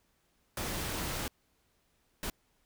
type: noise bursts at uneven times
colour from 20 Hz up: pink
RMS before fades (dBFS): -36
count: 2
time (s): 0.57-1.28 / 2.23-2.3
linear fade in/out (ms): 2
effects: pink hiss -73 dBFS RMS until 2.65 s